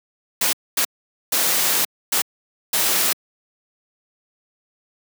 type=noise bursts at uneven times; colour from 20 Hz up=white; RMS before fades=-19 dBFS; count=5; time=0.41-0.53 / 0.77-0.85 / 1.32-1.85 / 2.12-2.22 / 2.73-3.13 s; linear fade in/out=5 ms; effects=high-pass 200 Hz 12 dB/octave